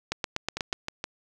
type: two click trains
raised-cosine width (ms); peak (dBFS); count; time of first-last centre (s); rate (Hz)
0.2; -14 / -10; 4 / 6; 0.57-1.041 / 0.12-0.73; 6.37 / 8.2
effects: none